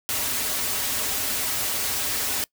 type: noise with comb filter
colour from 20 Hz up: white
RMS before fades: -26 dBFS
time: 0.09-2.44 s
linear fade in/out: 0 ms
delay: 5.8 ms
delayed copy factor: -0.65
effects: noise-tail reverb RT60 0.1 s tail -23 dB re dry